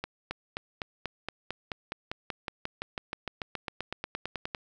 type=accelerating click train; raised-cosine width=0.3 ms; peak=-17 dBFS; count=28; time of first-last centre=0.04-4.548 s; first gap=270 ms; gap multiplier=0.96; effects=none